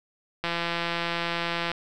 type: click train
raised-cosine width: 0.3 ms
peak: -12 dBFS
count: 218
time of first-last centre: 0.44-1.716 s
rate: 170 Hz
effects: none